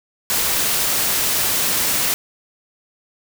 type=noise; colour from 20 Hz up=white; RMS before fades=-19 dBFS; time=0.3-2.14 s; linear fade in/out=0 ms; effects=none